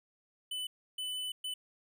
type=tone bursts at uneven times; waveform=square; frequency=3002 Hz; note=F#7; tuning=24 cents sharp; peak=-36 dBFS; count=3; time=0.51-0.67 / 0.98-1.32 / 1.44-1.54 s; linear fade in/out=5 ms; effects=none